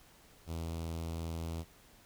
sawtooth tone with notch filter, 82.41 Hz, E2, in tune, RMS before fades -39 dBFS, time 0.46-1.65 s, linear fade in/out 50 ms, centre 1700 Hz, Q 1.1, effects pink hiss -61 dBFS RMS until 2.05 s

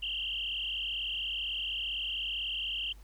sine tone with frequency modulation, 2967 Hz, F#7, 4 cents sharp, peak -32 dBFS, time 0.02-2.93 s, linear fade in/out 10 ms, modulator 37.9 Hz, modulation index 6, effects added 50 Hz sine -49 dBFS peak until 3.03 s + pink hiss -63 dBFS RMS until 3.03 s

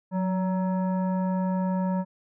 sine tone with frequency modulation, 183.8 Hz, F#3, 11 cents flat, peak -23 dBFS, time 0.11-2.05 s, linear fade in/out 50 ms, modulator 752 Hz, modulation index 0.63, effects none

